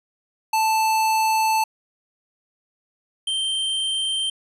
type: tone pair in turn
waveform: square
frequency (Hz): 880 / 3136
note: A5 / G7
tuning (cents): 0 / 0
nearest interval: octave + minor seventh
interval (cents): 2200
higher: second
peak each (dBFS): -18 / -22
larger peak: first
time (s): 0.53-1.64 / 3.27-4.3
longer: first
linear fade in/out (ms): 5
effects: resampled to 32000 Hz + 10-bit